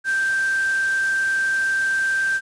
sine tone in noise, 1568 Hz, G6, in tune, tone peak -18 dBFS, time 0.04-2.41 s, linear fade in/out 50 ms, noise white, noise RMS -35 dBFS, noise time 0.04-2.41 s, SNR +14 dB, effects resampled to 22050 Hz

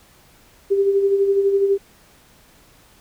sine tone with tremolo, 395.5 Hz, G4, 15 cents sharp, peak -12 dBFS, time 0.7-1.78 s, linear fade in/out 20 ms, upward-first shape sine, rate 12 Hz, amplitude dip 50%, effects pink hiss -52 dBFS RMS until 3 s

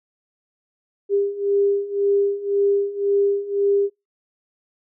sine beating tone pair, 400 / 401.9 Hz, G4 / G4, +35 / +43 cents, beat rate 1.9 Hz, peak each -22 / -19 dBFS, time 1.09-3.9 s, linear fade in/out 50 ms, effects noise-tail reverb RT60 0.2 s tail -25 dB re dry

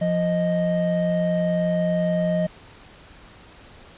triangle tone pair together, 174.63 / 622.3 Hz, F3 / D#5, 0 / 0 cents, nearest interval octave + minor seventh, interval 2200 cents, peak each -20 dBFS, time 0.01-2.47 s, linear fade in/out 10 ms, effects pink hiss -47 dBFS RMS until 3.97 s + resampled to 8000 Hz

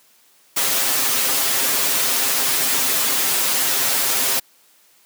white noise with comb filter, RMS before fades -19 dBFS, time 0.56-4.4 s, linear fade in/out 10 ms, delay 7.5 ms, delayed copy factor +0.85, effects white hiss -55 dBFS RMS until 5.05 s + high-pass 200 Hz 12 dB/octave

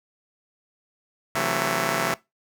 5% pulse chord, F# half-diminished seventh, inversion second, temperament just, 133.2 / 166.5 / 185 / 222 Hz, C3 / E3 / F#3 / A3, +31 / +18 / 0 / +16 cents, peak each -18 dBFS, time 1.35-2.14 s, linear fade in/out 2 ms, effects noise-tail reverb RT60 0.2 s tail -20 dB re dry

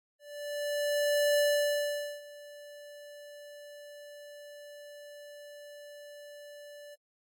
square tone with ADSR envelope, 584 Hz, D5, 10 cents flat, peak -24 dBFS, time 0.19-6.96 s, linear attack 1200 ms, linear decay 820 ms, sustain -23 dB, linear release 26 ms, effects AAC 64 kbps

